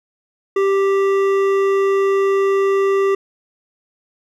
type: tone with hard clipping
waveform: sine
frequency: 392 Hz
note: G4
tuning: in tune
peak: -15 dBFS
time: 0.56-3.15 s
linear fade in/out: 5 ms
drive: 11 dB
effects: none